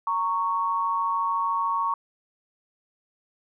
sine tone pair together, 923.5 / 1110 Hz, A#5 / C#6, -16 / +2 cents, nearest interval minor third, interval 318 cents, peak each -27 / -24 dBFS, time 0.07-1.94 s, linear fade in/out 2 ms, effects none

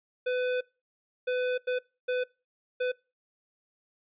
square tone bursts at uneven times, 501 Hz, B4, 25 cents sharp, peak -27 dBFS, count 5, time 0.26-0.61 / 1.27-1.58 / 1.67-1.79 / 2.08-2.24 / 2.8-2.92 s, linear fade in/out 10 ms, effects noise-tail reverb RT60 0.3 s tail -24 dB re dry + resampled to 8000 Hz

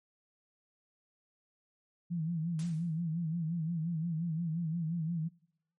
sine tone with vibrato, 164.9 Hz, E3, 1 cent sharp, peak -31 dBFS, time 2.1-5.29 s, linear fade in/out 20 ms, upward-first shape sine, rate 5.7 Hz, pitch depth 100 cents each way
white noise with exponential decay, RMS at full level -47 dBFS, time 2.59-3.01 s, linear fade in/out 1 ms, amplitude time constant 91 ms
effects noise-tail reverb RT60 0.8 s tail -24 dB re dry + MP3 48 kbps

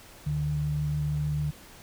sine tone pair together, 73.42 / 148.89 Hz, D2 / D3, 0 / +24 cents, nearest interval octave, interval 1224 cents, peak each -34 / -26 dBFS, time 0.26-1.51 s, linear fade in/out 10 ms, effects pink hiss -50 dBFS RMS until 1.82 s

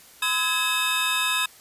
square tone cluster, 1017 / 1283 / 1664 / 2585 / 3669 Hz, C6 / E6 / G#6 / E7 / A#7, -50 / -47 / +3 / -34 / -28 cents, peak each -31 / -32 / -30 / -27 / -27 dBFS, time 0.22-1.46 s, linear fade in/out 5 ms, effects white hiss -50 dBFS RMS until 1.6 s + resampled to 32000 Hz

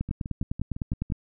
two click trains, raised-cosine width 5 ms, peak -15 / -22 dBFS, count 12 / 7, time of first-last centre 0.01-1.121 / 0.09-1.102 s, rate 9.9 / 5.93 Hz, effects none

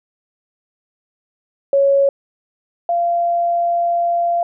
sine tone pair in turn, 554.4 / 689.3 Hz, C#5 / F5, 0 / -23 cents, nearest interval major third, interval 377 cents, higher second, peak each -10 / -14 dBFS, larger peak first, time 1.73-2.09 / 2.89-4.43 s, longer second, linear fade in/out 2 ms, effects none

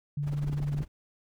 sine tone, 145 Hz, D3, 22 cents flat, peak -28 dBFS, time 0.17-0.83 s, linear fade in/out 5 ms
brown noise with tremolo, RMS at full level -36 dBFS, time 0.22-0.88 s, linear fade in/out 50 ms, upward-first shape sine, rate 20 Hz, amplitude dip 85%
clicks, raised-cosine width 3 ms, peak -27 dBFS, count 7, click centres 0.334 / 0.444 / 0.497 / 0.528 / 0.602 / 0.746 / 0.806 s
effects none

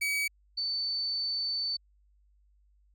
40% pulse / sine tone pair in turn, 2273 / 4524 Hz, C#7 / C#8, +43 / +34 cents, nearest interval octave, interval 1191 cents, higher second, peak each -27 / -29 dBFS, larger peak first, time 0.01-0.28 / 0.57-1.77 s, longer second, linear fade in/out 10 ms, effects added 50 Hz sine -62 dBFS peak until 2.94 s

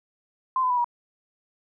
sine tone with pitch steps, 1039 / 1011.8 / 985.2 / 959.4 Hz, C6 / B5 / B5 / A#5, -12 / +42 / -5 / +50 cents, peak -20 dBFS, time 0.56-0.844 s, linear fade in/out 2 ms, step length 71 ms, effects none

